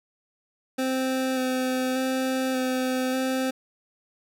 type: tone with vibrato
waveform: 25% pulse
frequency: 259 Hz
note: C4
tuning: 17 cents flat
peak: -20 dBFS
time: 0.78-3.51 s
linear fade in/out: 10 ms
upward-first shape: square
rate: 0.85 Hz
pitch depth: 13 cents each way
effects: none